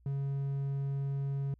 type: tone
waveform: triangle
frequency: 138.5 Hz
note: C#3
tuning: 1 cent flat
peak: -29 dBFS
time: 0.06-1.54 s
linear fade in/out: 2 ms
effects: added 60 Hz sine -60 dBFS peak until 1.59 s